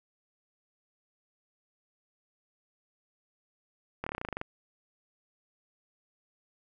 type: slowing click train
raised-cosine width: 0.5 ms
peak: -19 dBFS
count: 12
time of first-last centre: 4.04-4.414 s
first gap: 25 ms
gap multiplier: 1.06
effects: none